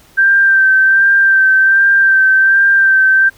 sine tone with vibrato, 1568 Hz, G6, in tune, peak -6 dBFS, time 0.17-3.3 s, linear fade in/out 20 ms, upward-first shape sine, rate 1.3 Hz, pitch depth 24 cents each way, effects pink hiss -46 dBFS RMS until 3.37 s

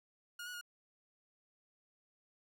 sawtooth tone with pitch steps, 1430 / 1466 / 1432 Hz, F6 / F#6 / F6, +41 / -16 / +43 cents, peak -40 dBFS, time 0.39-0.612 s, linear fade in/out 5 ms, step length 74 ms, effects none

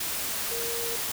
sine tone in noise, 466.2 Hz, A#4, in tune, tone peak -34 dBFS, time 0.51-0.96 s, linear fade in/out 5 ms, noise white, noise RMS -31 dBFS, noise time 0-1.12 s, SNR -6 dB, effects none

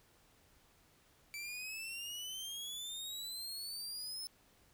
sawtooth exponential sweep, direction up, 2315 to 5274 Hz, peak -39 dBFS, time 1.34-4.27 s, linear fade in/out 0 ms, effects pink hiss -68 dBFS RMS until 4.73 s

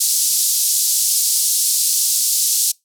white band-pass noise, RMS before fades -17 dBFS, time 0-2.72 s, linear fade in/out 10 ms, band 4600 to 12000 Hz, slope 24 dB/octave, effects noise-tail reverb RT60 0.2 s tail -25 dB re dry

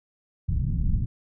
pink low-pass noise, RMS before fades -24 dBFS, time 0.48-1.06 s, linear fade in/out 10 ms, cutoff 160 Hz, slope 24 dB/octave, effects none

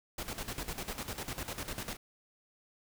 pink noise with tremolo, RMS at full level -38 dBFS, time 0.18-1.97 s, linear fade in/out 5 ms, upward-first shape square, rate 10 Hz, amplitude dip 70%, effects none

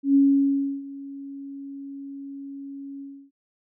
sine tone with ADSR envelope, 277.2 Hz, C#4, in tune, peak -13 dBFS, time 0.03-3.31 s, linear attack 120 ms, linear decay 670 ms, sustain -21 dB, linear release 300 ms, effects none

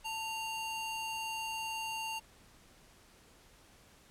square ring-modulated tone, 1837 Hz, A#6, 26 cents flat, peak -34 dBFS, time 0.04-2.2 s, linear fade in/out 20 ms, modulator 946 Hz, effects pink hiss -61 dBFS RMS until 4.1 s + low-pass 12000 Hz 12 dB/octave

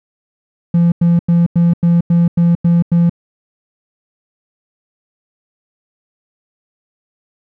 triangle tone bursts, 171 Hz, F3, 36 cents flat, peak -5 dBFS, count 9, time 0.74-3.096 s, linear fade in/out 5 ms, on 180 ms, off 92 ms, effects tanh soft clip ceiling -2 dBFS

